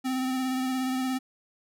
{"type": "tone with vibrato", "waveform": "square", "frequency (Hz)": 258.9, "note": "C4", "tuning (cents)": -18, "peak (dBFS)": -27, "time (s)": [0.04, 1.19], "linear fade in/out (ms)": 20, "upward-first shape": "triangle", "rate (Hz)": 17, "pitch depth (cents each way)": 28, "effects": []}